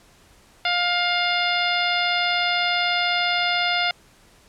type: harmonic tone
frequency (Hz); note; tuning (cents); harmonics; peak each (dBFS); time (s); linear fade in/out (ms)
706; F5; +19; 1 / 2 / 3 / 4 / 5 / 6 / 7; -25 / -26 / -25 / -28 / -27 / -33 / -32; 0.65-3.91; 2
effects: pink hiss -54 dBFS RMS until 4.48 s + low-pass 11000 Hz 12 dB/octave